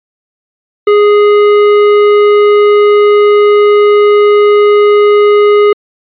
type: tone with tanh clipping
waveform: sine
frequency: 414.5 Hz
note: G#4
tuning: 3 cents flat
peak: -5 dBFS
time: 0.87-5.73 s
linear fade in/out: 5 ms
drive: 14 dB
effects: resampled to 8000 Hz